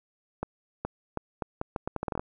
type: accelerating click train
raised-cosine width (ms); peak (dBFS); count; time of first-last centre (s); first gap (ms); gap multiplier
1; -16; 14; 0.43-2.195; 420; 0.77
effects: none